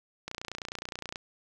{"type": "click train", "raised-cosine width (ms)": 0.2, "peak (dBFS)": -19, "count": 27, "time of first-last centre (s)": [0.28, 1.158], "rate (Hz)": 29.6, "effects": []}